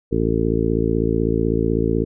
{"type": "harmonic tone", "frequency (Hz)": 56, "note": "A1", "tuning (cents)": 31, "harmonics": [1, 2, 3, 4, 5, 6, 7, 8], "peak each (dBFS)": [-25, -25, -25, -26, -24, -26, -24, -24], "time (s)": [0.11, 2.05], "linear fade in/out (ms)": 20, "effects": []}